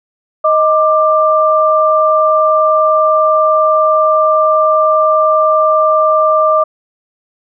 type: tone pair together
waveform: sine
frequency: 625.2 / 1185 Hz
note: D#5 / D6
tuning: +8 / +15 cents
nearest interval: major seventh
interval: 1107 cents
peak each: -10 dBFS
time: 0.44-6.64 s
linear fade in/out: 10 ms
effects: none

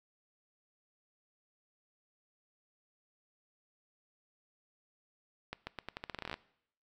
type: accelerating click train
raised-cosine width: 0.3 ms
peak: -23 dBFS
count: 16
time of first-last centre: 5.53-6.341 s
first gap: 140 ms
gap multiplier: 0.84
effects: noise-tail reverb RT60 0.7 s tail -20 dB re dry

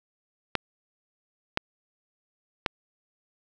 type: clicks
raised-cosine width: 0.3 ms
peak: -7 dBFS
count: 3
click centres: 0.553 / 1.574 / 2.662 s
effects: none

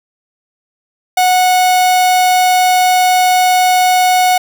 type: tone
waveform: 45% pulse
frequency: 734 Hz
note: F#5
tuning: 14 cents flat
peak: -8 dBFS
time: 1.17-4.38 s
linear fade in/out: 5 ms
effects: none

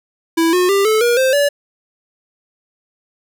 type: tone with pitch steps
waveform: square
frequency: 329.6 / 361.5 / 396.5 / 434.9 / 477 / 523.2 / 573.9 Hz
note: E4 / F#4 / G4 / A4 / A#4 / C5 / D5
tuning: 0 / -40 / +20 / -20 / +40 / 0 / -40 cents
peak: -12 dBFS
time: 0.37-1.49 s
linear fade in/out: 10 ms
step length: 160 ms
effects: none

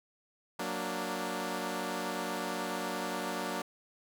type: chord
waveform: 10% pulse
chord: Gb augmented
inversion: none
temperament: equal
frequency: 185 / 233.1 / 293.7 Hz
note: Gb3 / Bb3 / D4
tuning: 0 / 0 / 0 cents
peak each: -30 dBFS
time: 0.59-3.62 s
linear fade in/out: 5 ms
effects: none

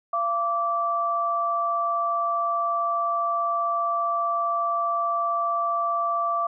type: tone pair together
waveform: sine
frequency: 683 / 1164.2 Hz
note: F5 / D6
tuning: -39 / -15 cents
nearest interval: major sixth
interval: 924 cents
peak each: -27 / -23 dBFS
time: 0.13-6.47 s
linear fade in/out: 5 ms
effects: none

